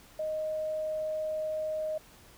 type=tone; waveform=sine; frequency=622.3 Hz; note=D#5; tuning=in tune; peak=-30 dBFS; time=0.19-1.98 s; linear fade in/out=5 ms; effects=pink hiss -56 dBFS RMS until 2.37 s